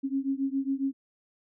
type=beating tone pair; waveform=sine; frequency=268.7 / 276 Hz; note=C4 / C#4; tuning=+46 / -7 cents; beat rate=7.3 Hz; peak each=-29 / -30 dBFS; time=0.03-0.93 s; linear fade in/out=20 ms; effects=none